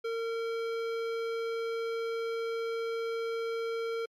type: tone with hard clipping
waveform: sine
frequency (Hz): 457.5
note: A#4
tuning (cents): -32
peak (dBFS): -33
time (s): 0.04-4.06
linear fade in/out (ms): 10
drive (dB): 15
effects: MP3 64 kbps